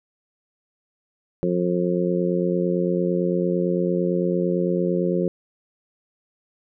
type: harmonic tone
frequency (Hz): 88.9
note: F2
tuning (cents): +31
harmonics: 2 / 3 / 4 / 5 / 6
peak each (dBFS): -23 / -32 / -24 / -27 / -27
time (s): 1.43-5.28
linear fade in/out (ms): 0
effects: none